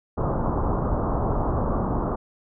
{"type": "low-pass noise", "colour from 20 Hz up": "pink", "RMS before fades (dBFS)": -24, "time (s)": [0.17, 2.16], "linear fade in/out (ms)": 10, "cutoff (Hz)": 1200, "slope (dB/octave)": 48, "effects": []}